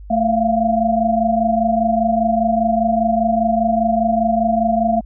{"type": "tone cluster", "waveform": "sine", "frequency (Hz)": [221.4, 676, 701], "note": ["A3", "E5", "F5"], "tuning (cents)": [11, 43, 6], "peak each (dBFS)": -18, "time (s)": [0.1, 5.01], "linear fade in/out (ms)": 10, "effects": ["added 50 Hz sine -33 dBFS peak until 5.05 s"]}